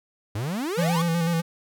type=exponential sweep; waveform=45% pulse; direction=up; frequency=96.1 to 1200 Hz; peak=-26 dBFS; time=0.35-1.02 s; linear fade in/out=5 ms
type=tone with vibrato; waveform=square; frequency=168 Hz; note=E3; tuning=33 cents sharp; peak=-22 dBFS; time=0.77-1.42 s; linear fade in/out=20 ms; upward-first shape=square; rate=8 Hz; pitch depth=35 cents each way
effects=10-bit